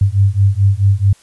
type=beating tone pair; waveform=sine; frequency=96.7 / 101.3 Hz; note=G2 / G#2; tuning=-23 / -43 cents; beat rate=4.6 Hz; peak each=-12 dBFS; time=0.01-1.13 s; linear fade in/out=5 ms; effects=white hiss -49 dBFS RMS until 1.22 s + resampled to 24000 Hz